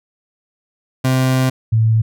30% pulse / sine tone pair in turn, 130 / 111.45 Hz, C3 / A2, -11 / +23 cents, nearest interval minor third, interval 266 cents, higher first, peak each -10 dBFS, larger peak neither, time 1.04-1.5 / 1.72-2.02 s, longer first, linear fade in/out 10 ms, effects none

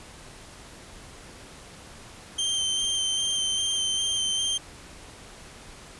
sawtooth tone with vibrato, 3136 Hz, G7, in tune, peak -21 dBFS, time 2.38-4.58 s, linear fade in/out 10 ms, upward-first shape square, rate 2.5 Hz, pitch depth 13 cents each way, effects pink hiss -46 dBFS RMS until 5.99 s + resampled to 24000 Hz

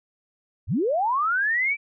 sine linear sweep, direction up, 56.4 to 2349 Hz, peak -20 dBFS, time 0.67-1.77 s, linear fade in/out 50 ms, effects none

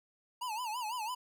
square tone with vibrato, 924 Hz, A#5, 16 cents flat, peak -36 dBFS, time 0.41-1.15 s, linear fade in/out 10 ms, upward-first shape sine, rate 6 Hz, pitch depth 160 cents each way, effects none

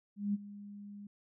sine tone with ADSR envelope, 203.7 Hz, G#3, 33 cents flat, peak -28 dBFS, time 0.16-1.07 s, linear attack 180 ms, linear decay 28 ms, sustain -17 dB, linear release 4 ms, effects none

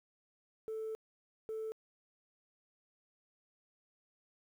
sine tone bursts at uneven times, 440 Hz, A4, in tune, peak -36 dBFS, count 2, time 0.68-0.95 / 1.49-1.72 s, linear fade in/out 0 ms, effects tanh soft clip ceiling -35 dBFS + 11-bit

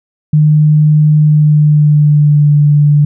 sine tone with pitch glide, 151.9 to 147.07 Hz, D#3 to D3, -41 to +3 cents, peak -4 dBFS, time 0.33-3.05 s, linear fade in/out 5 ms, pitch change -56 cents, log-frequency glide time 1.18-2.53 s, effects none

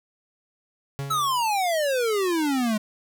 45% pulse tone with exponential decay, 139.1 Hz, C#3, 6 cents sharp, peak -26 dBFS, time 0.99-1.59 s, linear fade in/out 0 ms, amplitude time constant 130 ms
square exponential sweep, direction down, 1327 to 207.7 Hz, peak -22 dBFS, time 1.1-2.78 s, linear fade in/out 10 ms
effects none

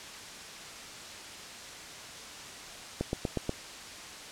click train, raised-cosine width 2 ms, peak -16 dBFS, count 5, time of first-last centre 3.01-3.494 s, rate 8.27 Hz, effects white hiss -44 dBFS RMS until 4.31 s + low-pass 7000 Hz 12 dB/octave

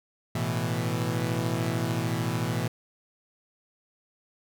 sawtooth chord, A suspended second, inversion none, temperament equal, 110 / 123.47 / 164.81 Hz, A2 / B2 / E3, 0 / 0 / 0 cents, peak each -27 / -26 / -27 dBFS, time 0.35-2.68 s, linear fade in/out 5 ms, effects none

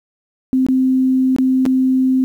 sine tone with dropouts, 260 Hz, C4, 11 cents flat, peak -11 dBFS, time 0.53-2.24 s, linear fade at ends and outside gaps 0 ms, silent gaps 0.665-0.686 / 1.363-1.385 / 1.654-1.662 s, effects 8-bit

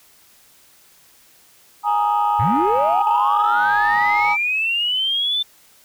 sine chord, Ab suspended second, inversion none, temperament just, 830.6 / 934.4 / 1245.9 Hz, Ab5 / Bb5 / Eb6, 0 / +4 / +2 cents, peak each -17 / -20 / -21 dBFS, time 1.83-4.37 s, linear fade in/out 50 ms
sine linear sweep, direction up, 82.41 to 3563 Hz, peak -17 dBFS, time 2.39-5.43 s, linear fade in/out 10 ms
effects tanh soft clip ceiling -9 dBFS + white hiss -52 dBFS RMS until 5.84 s

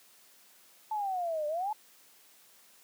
sine exponential two-way sweep, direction down then up, 880 to 587.3 to 880 Hz, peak -30 dBFS, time 0.91-1.73 s, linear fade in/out 5 ms, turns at 1.47 s, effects white hiss -60 dBFS RMS until 2.83 s + high-pass 200 Hz 12 dB/octave

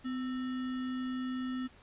sine tone with sample-and-hold, 255.1 Hz, C4, 44 cents flat, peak -33 dBFS, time 0.04-1.68 s, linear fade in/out 20 ms, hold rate 1575 Hz, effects pink hiss -59 dBFS RMS until 1.82 s + resampled to 8000 Hz

